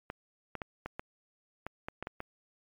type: clicks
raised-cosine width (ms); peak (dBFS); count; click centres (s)
0.5; -22; 10; 0.101 / 0.553 / 0.618 / 0.86 / 0.995 / 1.666 / 1.885 / 2.026 / 2.071 / 2.204
effects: MP3 96 kbps